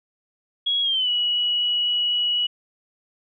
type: tone with pitch glide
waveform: sine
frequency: 3322 to 2926 Hz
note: G#7 to F#7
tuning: 0 to -20 cents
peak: -19 dBFS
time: 0.66-2.47 s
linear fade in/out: 10 ms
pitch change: -220 cents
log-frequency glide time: 0.82-1.1 s
effects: none